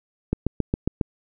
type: click train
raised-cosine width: 3 ms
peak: -8 dBFS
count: 6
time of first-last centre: 0.33-1.012 s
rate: 7.33 Hz
effects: none